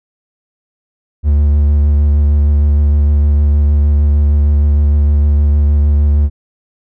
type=tone with vibrato; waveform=triangle; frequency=73.1 Hz; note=D2; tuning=7 cents flat; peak=-5 dBFS; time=1.23-6.3 s; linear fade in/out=50 ms; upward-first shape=sine; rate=6.5 Hz; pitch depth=19 cents each way; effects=none